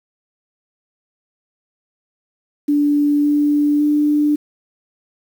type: tone with pitch steps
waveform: sine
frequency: 291.4 / 293.3 / 296.4 Hz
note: D4 / D4 / D4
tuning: -13 / -2 / +16 cents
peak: -12 dBFS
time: 2.68-4.36 s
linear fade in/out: 10 ms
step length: 560 ms
effects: 7-bit